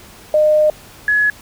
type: tone pair in turn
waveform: sine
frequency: 610 / 1691.8 Hz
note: D#5 / G#6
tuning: -34 / +32 cents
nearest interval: octave + tritone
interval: 1766 cents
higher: second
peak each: -9 / -11 dBFS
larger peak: first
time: 0.34-0.7 / 1.08-1.3 s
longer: first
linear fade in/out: 2 ms
effects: pink hiss -41 dBFS RMS until 1.41 s